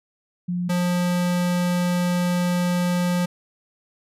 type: tone pair in turn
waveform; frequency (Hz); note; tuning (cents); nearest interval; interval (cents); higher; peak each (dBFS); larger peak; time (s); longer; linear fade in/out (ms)
sine / square; 177.3 / 177.3; F3 / F3; +26 / +26; unison; 0; neither; -22 / -20; second; 0.48-0.69 / 0.69-3.26; second; 10
effects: resampled to 32000 Hz